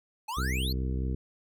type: exponential sweep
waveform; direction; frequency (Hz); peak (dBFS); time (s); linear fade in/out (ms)
square; up; 830.6 to 4600; -33; 0.28-0.73; 10
type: harmonic tone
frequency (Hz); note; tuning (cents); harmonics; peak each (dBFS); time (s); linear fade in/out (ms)
64.6; C2; -21; 1 / 2 / 3 / 4 / 5 / 6 / 7; -29 / -35 / -39 / -41 / -43 / -45 / -46; 0.37-1.15; 5
effects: none